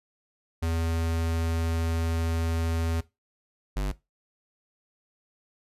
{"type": "tone pair in turn", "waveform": "square", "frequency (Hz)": [82.41, 49.19], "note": ["E2", "G1"], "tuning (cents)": [0, 7], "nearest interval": "major sixth", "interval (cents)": 893, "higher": "first", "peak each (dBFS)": -26, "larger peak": "neither", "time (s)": [[0.62, 3.01], [3.76, 3.92]], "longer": "first", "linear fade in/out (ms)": 10, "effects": ["noise-tail reverb RT60 0.2 s tail -17 dB re dry", "resampled to 32000 Hz"]}